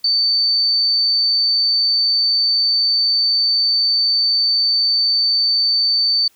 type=tone; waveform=sine; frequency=4556 Hz; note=C#8; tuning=47 cents sharp; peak=-13 dBFS; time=0.04-6.28 s; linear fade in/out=5 ms; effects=white hiss -56 dBFS RMS until 6.35 s